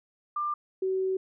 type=tone pair in turn; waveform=sine; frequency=1192 / 378.3 Hz; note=D6 / F#4; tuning=+25 / +38 cents; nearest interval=octave + minor sixth; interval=1987 cents; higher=first; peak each=-27 / -25 dBFS; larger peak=second; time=0.36-0.54 / 0.82-1.17 s; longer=second; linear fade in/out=5 ms; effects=none